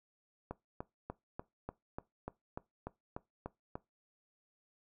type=click train; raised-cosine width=1 ms; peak=-26 dBFS; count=12; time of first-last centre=0.51-3.755 s; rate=3.39 Hz; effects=noise-tail reverb RT60 0.2 s tail -20 dB re dry